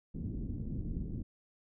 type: low-pass noise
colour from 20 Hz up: pink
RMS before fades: -38 dBFS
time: 0.14-1.23 s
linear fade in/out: 10 ms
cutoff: 280 Hz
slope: 24 dB/octave
effects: none